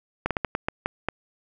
slowing click train, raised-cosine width 0.5 ms, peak -9 dBFS, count 8, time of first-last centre 0.26-1.086 s, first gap 47 ms, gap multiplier 1.3, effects none

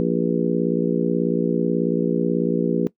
harmonic tone with a mistuned harmonic, 58.27 Hz, A#1, in tune, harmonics 3 / 4 / 5 / 6 / 7 / 8, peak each -23 / -24 / -25 / -26 / -26 / -27 dBFS, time 0-2.87 s, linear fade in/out 0 ms, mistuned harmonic 8, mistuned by +76 cents, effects noise-tail reverb RT60 0.1 s tail -20 dB re dry

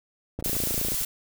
brown noise bursts, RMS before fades -35 dBFS, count 9, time 0.39-1.028 s, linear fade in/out 5 ms, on 22 ms, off 55 ms
click train, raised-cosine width 2 ms, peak -19 dBFS, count 16, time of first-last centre 0.39-0.92 s, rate 28.3 Hz
blue noise, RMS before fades -28 dBFS, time 0.44-1.05 s, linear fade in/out 5 ms
effects none

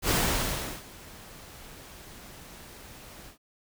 pink noise with ADSR envelope, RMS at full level -24 dBFS, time 0.02-3.38 s, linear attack 74 ms, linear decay 730 ms, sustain -23 dB, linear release 110 ms, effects none

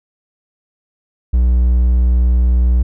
triangle tone, 61 Hz, B1, 21 cents flat, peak -7 dBFS, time 1.33-2.83 s, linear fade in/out 10 ms, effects none

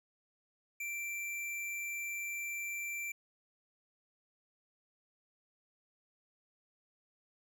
square tone, 2349 Hz, D7, in tune, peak -38 dBFS, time 0.8-3.12 s, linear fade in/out 5 ms, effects none

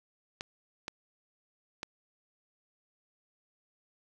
clicks, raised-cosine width 0.2 ms, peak -19 dBFS, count 3, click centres 0.409 / 0.881 / 1.831 s, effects none

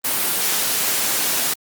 white noise, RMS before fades -20 dBFS, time 0.04-1.54 s, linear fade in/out 10 ms, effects high-pass 150 Hz 12 dB/octave + Opus 32 kbps

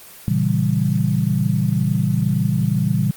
sine chord, A# diminished seventh, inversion none, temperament equal, 116.54 / 138.59 / 164.81 / 196 Hz, A#2 / C#3 / E3 / G3, 0 / 0 / 0 / 0 cents, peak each -21 dBFS, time 0.28-3.11 s, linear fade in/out 0 ms, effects white hiss -41 dBFS RMS until 3.16 s + Opus 24 kbps

